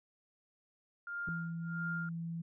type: tone with tremolo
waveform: sine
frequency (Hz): 1403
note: F6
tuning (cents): +8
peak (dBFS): -36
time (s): 1.07-2.09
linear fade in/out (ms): 2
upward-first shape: sine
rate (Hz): 1.5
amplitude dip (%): 95
type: tone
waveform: sine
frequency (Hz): 166.9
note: E3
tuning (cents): +22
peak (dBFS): -37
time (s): 1.27-2.42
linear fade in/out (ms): 10
type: click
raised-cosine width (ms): 3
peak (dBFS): -33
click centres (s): 1.287
effects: none